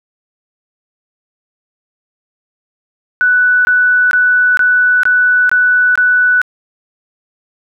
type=tone bursts; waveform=sine; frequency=1486 Hz; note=F#6; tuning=7 cents sharp; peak=-7 dBFS; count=7; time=3.21-6.416 s; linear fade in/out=0 ms; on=440 ms; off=21 ms; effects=none